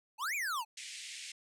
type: exponential two-way sweep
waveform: square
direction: up then down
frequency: 830.6 to 2489 to 830.6 Hz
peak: -34 dBFS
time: 0.18-0.65 s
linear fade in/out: 50 ms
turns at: 0.35 s
type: band-pass noise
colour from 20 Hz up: pink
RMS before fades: -46 dBFS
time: 0.77-1.32 s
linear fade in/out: 5 ms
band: 2000 to 9200 Hz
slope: 48 dB/octave
effects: none